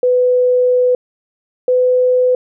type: tone pair in turn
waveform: sine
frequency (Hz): 498.8 / 502.9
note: B4 / B4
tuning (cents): +17 / +31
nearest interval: unison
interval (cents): 14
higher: second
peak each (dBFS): -9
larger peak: neither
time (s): 0.03-0.95 / 1.68-2.35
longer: first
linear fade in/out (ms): 2
effects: none